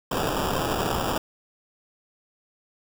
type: noise with sample-and-hold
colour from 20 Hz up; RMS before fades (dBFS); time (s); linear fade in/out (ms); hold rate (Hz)
violet; -26; 0.11-1.18; 5; 2100
effects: none